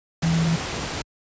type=tone in noise; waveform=sine; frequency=164.81 Hz; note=E3; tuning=in tune; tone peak=-18 dBFS; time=0.23-0.56 s; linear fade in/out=5 ms; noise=pink; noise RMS=-28 dBFS; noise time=0.22-1.02 s; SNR=+7 dB; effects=high-pass 60 Hz 12 dB/octave + resampled to 16000 Hz